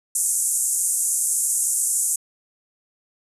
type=band-pass noise; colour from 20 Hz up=pink; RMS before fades=-22 dBFS; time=0.15-2.16 s; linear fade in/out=5 ms; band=7100 to 11000 Hz; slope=48 dB/octave; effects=resampled to 32000 Hz